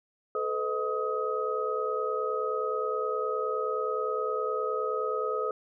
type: tone cluster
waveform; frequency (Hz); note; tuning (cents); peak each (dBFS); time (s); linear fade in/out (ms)
sine; 435.4 / 505 / 629 / 1262; A4 / B4 / D#5 / D#6; -18 / +39 / +19 / +24; -31 / -33 / -38 / -32; 0.35-5.51; 2
effects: none